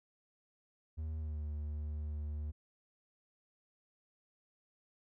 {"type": "tone with pitch glide", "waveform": "triangle", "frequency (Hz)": [78.4, 75.12], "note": ["D#2", "D2"], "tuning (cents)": [14, 40], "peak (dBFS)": -35, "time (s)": [0.97, 2.52], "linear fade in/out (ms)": 20, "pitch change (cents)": -74, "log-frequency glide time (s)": [1.19, 1.36], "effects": []}